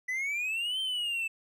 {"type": "exponential two-way sweep", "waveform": "triangle", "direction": "up then down", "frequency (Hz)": [1975.5, 3136, 2628], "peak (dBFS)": -28, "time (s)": [0.08, 1.28], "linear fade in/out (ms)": 10, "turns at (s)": 0.8, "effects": []}